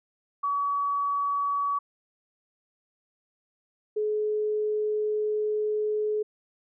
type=tone pair in turn; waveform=sine; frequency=1135 / 425.1 Hz; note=C#6 / G#4; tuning=+41 / +40 cents; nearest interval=octave + perfect fourth; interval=1701 cents; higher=first; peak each=-24 dBFS; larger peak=neither; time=0.43-1.79 / 3.96-6.23 s; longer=second; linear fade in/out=10 ms; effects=none